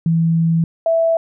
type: tone pair in turn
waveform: sine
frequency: 164.81 / 659.2 Hz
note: E3 / E5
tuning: 0 / 0 cents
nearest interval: 2 octaves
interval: 2400 cents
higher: second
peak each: -12 dBFS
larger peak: neither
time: 0.06-0.64 / 0.86-1.17 s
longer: first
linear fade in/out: 2 ms
effects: none